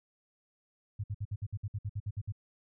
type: tone bursts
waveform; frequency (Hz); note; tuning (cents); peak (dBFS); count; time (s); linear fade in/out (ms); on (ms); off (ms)
sine; 102.7; G#2; -19; -32; 13; 0.99-2.323; 10; 49; 58
effects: none